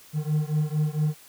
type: beating tone pair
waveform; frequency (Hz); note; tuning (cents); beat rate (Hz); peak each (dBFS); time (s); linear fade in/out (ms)
triangle; 150.3 / 154.7; D3 / D#3; +40 / -10; 4.4; -23 / -24; 0.13-1.15; 50
effects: white hiss -51 dBFS RMS until 1.28 s